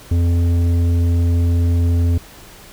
triangle tone with tanh clipping, 85.8 Hz, F2, 30 cents flat, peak -14 dBFS, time 0.11-2.18 s, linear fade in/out 5 ms, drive 14 dB, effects pink hiss -41 dBFS RMS until 2.72 s

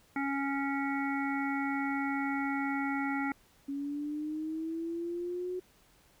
harmonic tone, 277.1 Hz, C#4, 1 cent flat, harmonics 1 / 3 / 5 / 7 / 8, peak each -32 / -37 / -39 / -40 / -41 dBFS, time 0.16-3.32 s, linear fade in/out 2 ms
sine linear sweep, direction up, 277.2 to 367.3 Hz, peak -33 dBFS, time 3.68-5.6 s, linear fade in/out 10 ms
effects pink hiss -64 dBFS RMS until 6.2 s

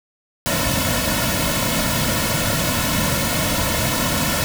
pink noise with comb filter, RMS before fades -20 dBFS, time 0.46-4.44 s, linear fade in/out 0 ms, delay 2.5 ms, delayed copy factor -0.8, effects none

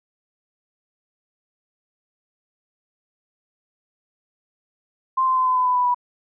sine tone with pitch steps, 1046.5 / 1036.9 / 1027.3 / 1017.9 / 1008.5 / 999.2 / 990 / 980.9 Hz, C6 / C6 / C6 / C6 / B5 / B5 / B5 / B5, 0 / -16 / -32 / -48 / +36 / +20 / +4 / -12 cents, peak -16 dBFS, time 5.17-5.946 s, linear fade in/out 10 ms, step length 97 ms, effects none

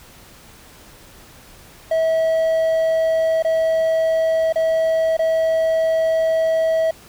triangle tone with dropouts, 647 Hz, E5, 32 cents flat, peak -13 dBFS, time 1.91-6.91 s, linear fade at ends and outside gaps 5 ms, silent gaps 3.425-3.447 / 4.526-4.557 / 5.169-5.191 s, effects pink hiss -45 dBFS RMS until 7.08 s

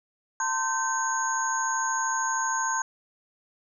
sine tone cluster, 904 / 1037 / 1543 / 6640 Hz, A5 / C6 / G6 / G#8, +47 / -16 / -28 / -1 cents, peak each -30 dBFS, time 0.4-2.82 s, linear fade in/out 2 ms, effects none

